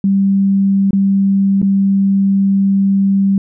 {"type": "tone with dropouts", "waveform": "sine", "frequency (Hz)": 196, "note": "G3", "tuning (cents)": 0, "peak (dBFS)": -9, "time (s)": [0.04, 3.38], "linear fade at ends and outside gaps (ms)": 2, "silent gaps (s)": [[0.908, 0.931], [1.617, 1.627]], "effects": []}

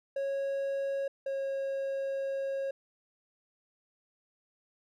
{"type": "tone pair in turn", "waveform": "triangle", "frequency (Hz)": [550, 544.6], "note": ["C#5", "C#5"], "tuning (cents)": [-14, -31], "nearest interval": "unison", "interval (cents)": 17, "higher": "first", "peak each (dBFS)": [-28, -29], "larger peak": "first", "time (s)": [[0.16, 1.08], [1.26, 2.71]], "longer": "second", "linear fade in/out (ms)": 5, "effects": []}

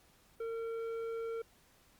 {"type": "tone with tanh clipping", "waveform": "sine", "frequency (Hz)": 456.1, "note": "A#4", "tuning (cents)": -38, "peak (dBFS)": -38, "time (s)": [0.4, 1.42], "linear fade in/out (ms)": 5, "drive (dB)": 9, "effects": ["pink hiss -66 dBFS RMS until 1.99 s", "Opus 48 kbps"]}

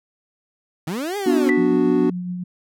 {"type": "linear two-way sweep", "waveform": "30% pulse", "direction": "up then down", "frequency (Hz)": [145, 418.2, 254.8], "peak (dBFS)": -21, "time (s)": [0.87, 1.5], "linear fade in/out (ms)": 5, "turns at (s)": 1.17}
{"type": "chord", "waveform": "triangle", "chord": "B minor", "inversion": "none", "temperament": "equal", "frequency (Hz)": [246.9, 293.7, 370], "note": ["B3", "D4", "F#4"], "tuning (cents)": [0, 0, 0], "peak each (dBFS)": [-18, -17, -17], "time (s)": [1.26, 2.1], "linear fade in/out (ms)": 5}
{"type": "tone with exponential decay", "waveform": "sine", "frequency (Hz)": 1975.5, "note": "B6", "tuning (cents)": 0, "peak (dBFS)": -18, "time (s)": [1.49, 1.79], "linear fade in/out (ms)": 0, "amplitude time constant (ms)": 65}
{"type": "tone with tremolo", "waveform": "sine", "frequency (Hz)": 179.4, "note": "F3", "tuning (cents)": 47, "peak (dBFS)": -23, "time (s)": [1.57, 2.44], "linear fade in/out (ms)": 10, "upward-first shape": "triangle", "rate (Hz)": 7.1, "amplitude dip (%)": 35}
{"effects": []}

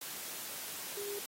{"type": "tone in noise", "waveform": "sine", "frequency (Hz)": 405.7, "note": "G#4", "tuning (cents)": -41, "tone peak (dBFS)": -39, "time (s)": [0.97, 1.19], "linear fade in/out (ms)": 5, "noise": "white", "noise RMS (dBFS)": -43, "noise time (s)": [0.01, 1.26], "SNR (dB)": 1, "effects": ["high-pass 150 Hz 12 dB/octave", "AAC 48 kbps"]}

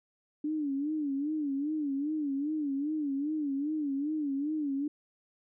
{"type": "tone with vibrato", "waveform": "sine", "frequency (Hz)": 291.6, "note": "D4", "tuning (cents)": -12, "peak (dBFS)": -29, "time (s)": [0.44, 4.88], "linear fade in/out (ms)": 5, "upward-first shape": "sine", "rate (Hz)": 2.5, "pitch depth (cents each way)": 120, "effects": []}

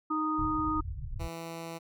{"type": "harmonic tone", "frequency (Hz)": 310.1, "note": "D#4", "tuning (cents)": -6, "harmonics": [1, 3, 4], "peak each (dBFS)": [-31, -39, -30], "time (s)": [0.1, 0.81], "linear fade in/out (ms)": 10}
{"type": "low-pass noise", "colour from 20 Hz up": "pink", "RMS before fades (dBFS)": -37, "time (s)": [0.38, 1.28], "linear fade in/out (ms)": 5, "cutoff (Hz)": 140, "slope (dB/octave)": 96}
{"type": "tone", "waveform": "10% pulse", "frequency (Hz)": 165.8, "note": "E3", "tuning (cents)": 10, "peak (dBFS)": -30, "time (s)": [1.19, 1.79], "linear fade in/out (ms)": 20}
{"effects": []}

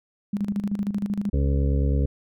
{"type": "tone with tremolo", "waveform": "sine", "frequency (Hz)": 202.8, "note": "G#3", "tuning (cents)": -41, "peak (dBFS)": -21, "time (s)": [0.33, 1.3], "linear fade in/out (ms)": 5, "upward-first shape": "square", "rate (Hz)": 13, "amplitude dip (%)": 70}
{"type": "harmonic tone", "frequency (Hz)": 69.4, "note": "C#2", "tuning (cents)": 3, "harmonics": [1, 2, 3, 4, 6, 7, 8], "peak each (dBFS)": [-20, -26, -34, -31, -35, -35, -41], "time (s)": [1.33, 2.06], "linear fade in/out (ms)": 5}
{"effects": []}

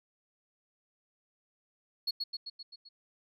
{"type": "tone with echo", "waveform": "sine", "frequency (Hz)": 4340, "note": "C#8", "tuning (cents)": -37, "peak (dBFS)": -26, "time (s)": [2.07, 2.11], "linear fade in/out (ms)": 10, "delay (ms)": 130, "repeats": 6, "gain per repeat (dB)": -4, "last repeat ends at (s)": 2.89, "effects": ["tanh soft clip ceiling -28 dBFS"]}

